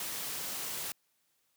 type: noise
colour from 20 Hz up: white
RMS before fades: -38 dBFS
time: 0-0.92 s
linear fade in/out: 2 ms
effects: white hiss -75 dBFS RMS until 1.56 s + high-pass 80 Hz 12 dB/octave